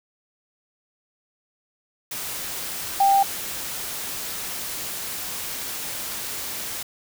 sine tone in noise, 790 Hz, G5, 13 cents sharp, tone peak -14 dBFS, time 3-3.23 s, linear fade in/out 5 ms, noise white, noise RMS -31 dBFS, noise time 2.11-6.83 s, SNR +14 dB, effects none

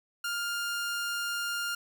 sawtooth tone, 1405 Hz, F6, 10 cents sharp, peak -27 dBFS, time 0.24-1.75 s, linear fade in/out 5 ms, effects none

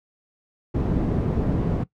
white low-pass noise, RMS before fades -23 dBFS, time 0.74-1.84 s, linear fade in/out 10 ms, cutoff 240 Hz, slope 12 dB/octave, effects noise-tail reverb RT60 0.1 s tail -18 dB re dry

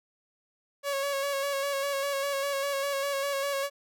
sawtooth tone with vibrato, 557 Hz, C#5, 8 cents sharp, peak -24 dBFS, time 0.83-3.7 s, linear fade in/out 50 ms, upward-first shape square, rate 5 Hz, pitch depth 26 cents each way, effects none

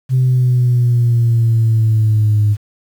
sine exponential sweep, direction down, 129.8 to 103.83 Hz, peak -8 dBFS, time 0.09-2.57 s, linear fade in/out 50 ms, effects tanh soft clip ceiling -6 dBFS + 7-bit

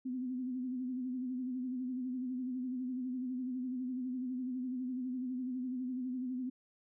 sine tone with vibrato, 253.7 Hz, B3, 47 cents sharp, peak -35 dBFS, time 0.05-6.5 s, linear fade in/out 10 ms, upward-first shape sine, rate 12 Hz, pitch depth 53 cents each way, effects none

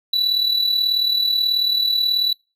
triangle tone with amplitude modulation, 3951 Hz, B7, in tune, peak -12 dBFS, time 0.13-2.33 s, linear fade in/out 5 ms, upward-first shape sine, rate 38.4 Hz, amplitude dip 55%, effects noise-tail reverb RT60 0.3 s tail -26 dB re dry

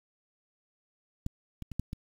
clicks, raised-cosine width 5 ms, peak -20 / -27 / -28 / -18 / -24 dBFS, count 5, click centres 1.264 / 1.623 / 1.717 / 1.796 / 1.931 s, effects 8-bit

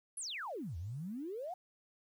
sine exponential two-way sweep, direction down then up, 11300 to 77.8 to 764 Hz, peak -39 dBFS, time 0.17-1.54 s, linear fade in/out 5 ms, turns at 0.77 s, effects 11-bit

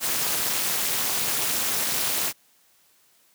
white noise with amplitude modulation, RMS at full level -21 dBFS, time 0-2.33 s, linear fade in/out 50 ms, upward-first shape sine, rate 297 Hz, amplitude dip 100%, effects white hiss -61 dBFS RMS until 3.34 s + high-pass 100 Hz 12 dB/octave

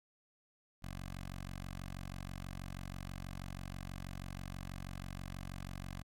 10% pulse tone with notch filter, 46.2 Hz, F#1, 2 cents flat, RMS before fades -45 dBFS, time 0.82-6.03 s, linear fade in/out 20 ms, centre 390 Hz, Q 0.73, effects AAC 48 kbps

